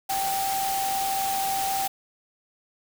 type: tone in noise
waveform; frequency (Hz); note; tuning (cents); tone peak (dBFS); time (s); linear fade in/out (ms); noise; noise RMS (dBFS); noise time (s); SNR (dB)
sine; 779; G5; -11; -25; 0.09-1.88; 10; white; -31; 0.09-1.88; +3
effects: none